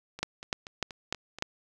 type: two click trains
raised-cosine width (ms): 0.2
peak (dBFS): -11 / -24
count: 5 / 6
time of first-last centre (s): 0.23-1.424 / 0.19-1.386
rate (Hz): 3.35 / 4.18
effects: none